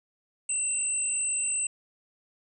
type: tone pair together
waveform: sine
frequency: 2729 / 8074 Hz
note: F7 / B8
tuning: -41 / +37 cents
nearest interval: octave + perfect fifth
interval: 1878 cents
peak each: -36 / -26 dBFS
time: 0.49-1.67 s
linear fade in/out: 5 ms
effects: none